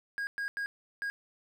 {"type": "tone bursts at uneven times", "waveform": "triangle", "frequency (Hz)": 1634, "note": "G#6", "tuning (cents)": -29, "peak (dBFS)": -30, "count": 4, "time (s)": [[0.18, 0.27], [0.38, 0.48], [0.57, 0.66], [1.02, 1.1]], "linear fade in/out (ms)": 0, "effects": []}